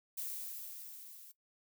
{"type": "noise with level ramp", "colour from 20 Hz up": "violet", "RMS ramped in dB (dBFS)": [-40, -55], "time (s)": [0.17, 1.32], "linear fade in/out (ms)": 10, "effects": ["noise-tail reverb RT60 0.1 s tail -17 dB re dry"]}